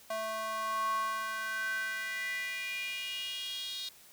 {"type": "tone with high-pass filter sweep", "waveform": "square", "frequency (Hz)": 219.8, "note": "A3", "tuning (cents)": -2, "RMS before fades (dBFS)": -36, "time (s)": [0.1, 3.89], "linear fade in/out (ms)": 5, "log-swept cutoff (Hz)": [780, 3800], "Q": 6.4, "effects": ["white hiss -57 dBFS RMS until 4.12 s"]}